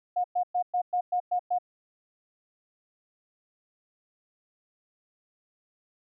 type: tone bursts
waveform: sine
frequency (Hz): 719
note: F#5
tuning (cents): -50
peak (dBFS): -23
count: 8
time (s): 0.16-1.586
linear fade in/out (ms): 10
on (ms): 82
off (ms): 110
effects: none